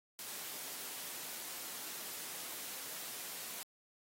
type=high-pass noise; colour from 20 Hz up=white; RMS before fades=-45 dBFS; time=0.19-3.63 s; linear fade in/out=0 ms; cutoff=180 Hz; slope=12 dB/octave; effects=AAC 48 kbps